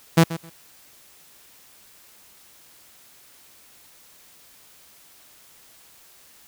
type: tone with echo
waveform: sawtooth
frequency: 165.1 Hz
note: E3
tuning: 3 cents sharp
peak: -7 dBFS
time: 0.17-0.24 s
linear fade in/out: 10 ms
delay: 130 ms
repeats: 2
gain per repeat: -15 dB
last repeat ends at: 0.5 s
effects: white hiss -52 dBFS RMS until 6.47 s